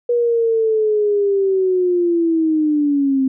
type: linear sweep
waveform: sine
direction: down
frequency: 483 to 261.6 Hz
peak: -13 dBFS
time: 0.09-3.28 s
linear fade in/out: 5 ms
effects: none